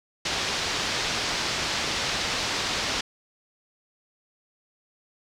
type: low-pass noise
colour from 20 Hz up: white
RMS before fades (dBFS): -28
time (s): 0.25-3.01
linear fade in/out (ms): 5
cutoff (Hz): 5500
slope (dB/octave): 24
effects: none